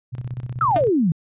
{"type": "tone with tremolo", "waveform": "sine", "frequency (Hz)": 123.47, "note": "B2", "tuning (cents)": 0, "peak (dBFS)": -24, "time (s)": [0.12, 0.9], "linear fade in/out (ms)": 20, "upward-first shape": "square", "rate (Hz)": 16, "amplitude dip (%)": 75}
{"type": "exponential sweep", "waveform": "sine", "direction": "down", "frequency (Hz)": [1374, 150], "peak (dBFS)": -15, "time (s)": [0.61, 1.12], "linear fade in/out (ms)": 2}
{"type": "tone with exponential decay", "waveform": "sawtooth", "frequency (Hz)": 303.4, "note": "D#4", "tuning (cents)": -44, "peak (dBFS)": -17, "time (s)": [0.76, 0.84], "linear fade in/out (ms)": 2, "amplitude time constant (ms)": 16}
{"effects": ["resampled to 8000 Hz"]}